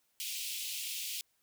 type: high-pass noise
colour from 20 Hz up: pink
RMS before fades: -39 dBFS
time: 0.2-1.21 s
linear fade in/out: 0 ms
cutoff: 2500 Hz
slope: 48 dB/octave
effects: white hiss -75 dBFS RMS until 1.42 s